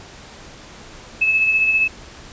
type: tone with tremolo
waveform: sine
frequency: 2600 Hz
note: E7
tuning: 24 cents flat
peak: -12 dBFS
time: 1.21-1.88 s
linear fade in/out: 10 ms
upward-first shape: sine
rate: 15 Hz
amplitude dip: 40%
effects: pink hiss -40 dBFS RMS until 2.32 s + resampled to 16000 Hz